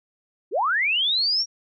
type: linear sweep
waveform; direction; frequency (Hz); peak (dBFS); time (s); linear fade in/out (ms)
sine; up; 305.1 to 5690; -19; 0.51-1.46; 50
effects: none